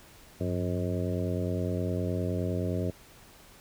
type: harmonic tone with a mistuned harmonic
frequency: 89.7 Hz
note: F2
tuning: 47 cents sharp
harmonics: 1 / 2 / 3 / 4 / 5 / 6 / 7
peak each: -31 / -34 / -36 / -37 / -38 / -39 / -39 dBFS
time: 0.4-2.91 s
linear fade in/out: 10 ms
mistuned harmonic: 1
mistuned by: +120 cents
effects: pink hiss -54 dBFS RMS until 3.6 s